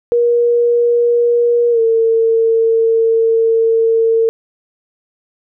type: tone with pitch glide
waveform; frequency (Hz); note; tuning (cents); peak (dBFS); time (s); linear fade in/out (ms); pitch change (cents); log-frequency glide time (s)
sine; 475.8 to 453; A#4 to A#4; +35 to -50; -9; 0.12-4.29; 0; -85; 1.71-1.8
effects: none